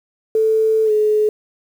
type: tone with pitch glide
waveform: sine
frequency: 440 to 426 Hz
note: A4 to G#4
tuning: 0 to +44 cents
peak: -12 dBFS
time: 0.35-1.29 s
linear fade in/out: 2 ms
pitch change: -56 cents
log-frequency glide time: 0.85-0.91 s
effects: 7-bit